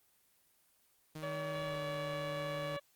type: tone with pitch glide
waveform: sawtooth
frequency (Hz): 155.56 to 151.48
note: D#3 to D#3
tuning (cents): 0 to -46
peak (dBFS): -38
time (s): 1.15-2.77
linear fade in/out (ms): 5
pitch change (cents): -46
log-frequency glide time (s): 1.64-1.81
type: harmonic tone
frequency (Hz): 570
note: C#5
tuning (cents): +48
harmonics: 1 / 2 / 3 / 4 / 5 / 6 / 7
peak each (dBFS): -39 / -45 / -49 / -51 / -53 / -55 / -56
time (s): 1.22-2.8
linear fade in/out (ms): 20
effects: white hiss -71 dBFS RMS until 2.95 s + Opus 24 kbps